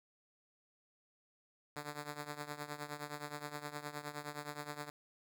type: tone with tremolo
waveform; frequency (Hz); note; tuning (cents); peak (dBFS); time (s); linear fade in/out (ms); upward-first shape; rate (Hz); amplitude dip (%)
5% pulse; 147.5; D3; +8; -28; 1.76-4.9; 2; triangle; 9.6; 85
effects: none